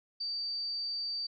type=tone; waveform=sine; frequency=4629 Hz; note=D8; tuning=26 cents flat; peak=-33 dBFS; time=0.2-1.27 s; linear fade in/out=10 ms; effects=none